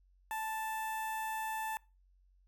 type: tone with notch filter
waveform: sawtooth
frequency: 880 Hz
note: A5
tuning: in tune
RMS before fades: -38 dBFS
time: 0.31-1.77 s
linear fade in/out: 0 ms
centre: 4700 Hz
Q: 0.78
effects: noise-tail reverb RT60 0.3 s tail -24 dB re dry + added 46 Hz sine -64 dBFS peak until 2.47 s